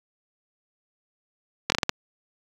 slowing click train, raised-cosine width 0.2 ms, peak -3 dBFS, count 6, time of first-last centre 1.7-1.894 s, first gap 21 ms, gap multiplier 1.31, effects high-pass 80 Hz 12 dB/octave + 7-bit

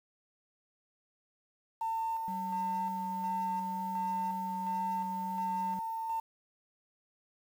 sine tone with tremolo, 901 Hz, A5, 41 cents sharp, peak -30 dBFS, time 1.81-6.2 s, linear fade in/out 5 ms, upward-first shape square, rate 1.4 Hz, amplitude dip 35%
triangle tone, 190 Hz, F#3, 46 cents sharp, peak -37 dBFS, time 2.28-5.79 s, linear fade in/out 0 ms
effects tanh soft clip ceiling -26 dBFS + 9-bit

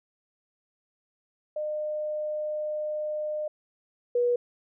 sine tone pair in turn, 607 / 484.8 Hz, D#5 / B4, -43 / -32 cents, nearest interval major third, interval 389 cents, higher first, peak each -28 / -21 dBFS, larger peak second, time 1.56-3.48 / 4.15-4.36 s, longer first, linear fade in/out 5 ms, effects none

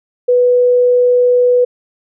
sine tone, 493.1 Hz, B4, 3 cents flat, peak -7 dBFS, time 0.28-1.65 s, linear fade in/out 10 ms, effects none

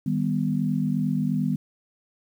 sine chord, Eb augmented, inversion none, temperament equal with one note detuned, 155.56 / 198.39 / 246.9 Hz, Eb3 / G3 / B3, 0 / +21 / 0 cents, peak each -26 dBFS, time 0.06-1.56 s, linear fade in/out 5 ms, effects 9-bit

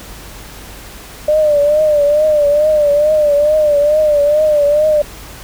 sine tone with vibrato, 597 Hz, D5, 28 cents sharp, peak -8 dBFS, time 1.28-5.02 s, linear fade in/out 5 ms, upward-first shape triangle, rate 2.3 Hz, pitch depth 78 cents each way, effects added 50 Hz sine -37 dBFS peak until 5.43 s + pink hiss -34 dBFS RMS until 5.43 s

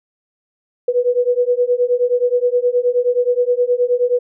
sine beating tone pair, 486 / 495.5 Hz, B4 / B4, -28 / +6 cents, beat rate 9.5 Hz, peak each -16 dBFS, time 0.88-4.19 s, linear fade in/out 5 ms, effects none

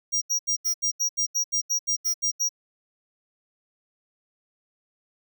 square tone bursts, 5700 Hz, F8, 34 cents sharp, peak -22 dBFS, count 14, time 0.12-2.492 s, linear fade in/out 20 ms, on 97 ms, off 78 ms, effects none

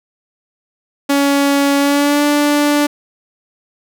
sawtooth tone with pitch glide, 281.1 to 292.4 Hz, C#4 to D4, +24 to -7 cents, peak -7 dBFS, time 1.09-2.87 s, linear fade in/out 10 ms, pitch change +69 cents, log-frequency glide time 1.78-2.24 s, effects none

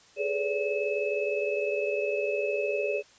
sine tone cluster, 414.6 / 434.3 / 501 / 574 / 2589 Hz, G#4 / A4 / B4 / D5 / E7, -3 / -23 / +25 / -40 / -32 cents, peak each -30 / -37 / -37 / -30 / -34 dBFS, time 0.16-3.03 s, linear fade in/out 50 ms, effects white hiss -57 dBFS RMS until 3.18 s + resampled to 16000 Hz

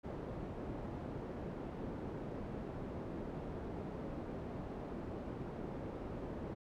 white low-pass noise, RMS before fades -44 dBFS, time 0.03-6.55 s, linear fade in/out 20 ms, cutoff 420 Hz, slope 12 dB/octave, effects none

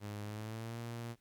sawtooth tone with pitch glide, 103.83 to 117.22 Hz, G#2 to A#2, 0 to +10 cents, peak -37 dBFS, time 0-1.16 s, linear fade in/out 50 ms, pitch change +210 cents, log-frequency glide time 0.23-0.78 s, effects pink hiss -75 dBFS RMS until 1.2 s + Opus 48 kbps

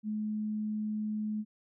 sine tone, 213.4 Hz, G#3, 47 cents sharp, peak -31 dBFS, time 0.03-1.45 s, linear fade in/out 50 ms, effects none

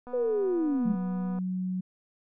click train, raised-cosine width 1 ms, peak -31 dBFS, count 325, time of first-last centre 0.07-1.387 s, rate 246 Hz
sine linear sweep, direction down, 506 to 197.2 Hz, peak -24 dBFS, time 0.13-0.95 s, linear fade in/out 10 ms
sine tone, 184.5 Hz, F#3, 5 cents flat, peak -28 dBFS, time 0.85-1.81 s, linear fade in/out 10 ms
effects none

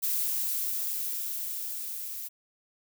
violet noise with level ramp, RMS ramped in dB -28 to -38 dBFS, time 0.02-2.29 s, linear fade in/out 20 ms, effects none

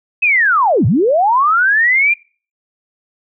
sine linear two-way sweep, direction down then up, 2602 to 92.1 to 2424 Hz, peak -9 dBFS, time 0.22-2.14 s, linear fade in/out 10 ms, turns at 0.86 s, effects noise-tail reverb RT60 0.4 s tail -25 dB re dry

